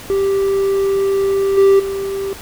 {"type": "tone with level steps", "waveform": "triangle", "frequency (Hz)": 392, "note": "G4", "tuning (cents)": 0, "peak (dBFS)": [-11, -5, -17], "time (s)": [0.1, 2.33], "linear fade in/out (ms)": 0, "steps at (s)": [1.57, 1.79], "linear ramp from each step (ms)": 10, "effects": ["pink hiss -34 dBFS RMS until 2.41 s"]}